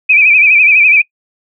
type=tone with vibrato; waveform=sine; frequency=2430 Hz; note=D#7; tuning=42 cents flat; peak=-4 dBFS; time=0.09-1.02 s; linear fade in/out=10 ms; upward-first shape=sine; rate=12 Hz; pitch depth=92 cents each way; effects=noise-tail reverb RT60 0.1 s tail -24 dB re dry